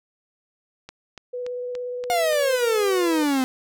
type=click train; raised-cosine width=0.2 ms; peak=-21 dBFS; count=6; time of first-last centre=0.89-2.327 s; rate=3.48 Hz
type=tone with vibrato; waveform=sine; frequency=493.9 Hz; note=B4; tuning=in tune; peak=-27 dBFS; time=1.33-3.24 s; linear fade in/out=10 ms; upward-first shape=square; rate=17 Hz; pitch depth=8 cents each way
type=exponential sweep; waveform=45% pulse; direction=down; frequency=724 to 254.4 Hz; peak=-19 dBFS; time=2.1-3.44 s; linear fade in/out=0 ms
effects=none